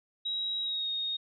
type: tone with pitch glide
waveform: sine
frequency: 3839 to 3721 Hz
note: B7 to A#7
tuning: -50 to -4 cents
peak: -30 dBFS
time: 0.25-1.17 s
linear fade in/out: 10 ms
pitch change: -54 cents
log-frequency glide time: 0.61-0.89 s
effects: none